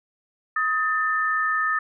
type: tone pair together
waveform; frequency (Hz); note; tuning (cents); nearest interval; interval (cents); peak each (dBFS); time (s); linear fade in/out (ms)
sine; 1261 / 1783.3; D#6 / A6; +23 / +23; tritone; 600; -23; 0.56-1.79; 5
effects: none